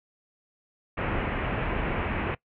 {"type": "low-pass noise", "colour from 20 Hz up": "pink", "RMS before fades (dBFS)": -29, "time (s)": [0.97, 2.35], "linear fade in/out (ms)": 10, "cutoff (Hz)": 2700, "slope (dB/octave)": 48, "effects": ["noise-tail reverb RT60 0.1 s tail -21 dB re dry"]}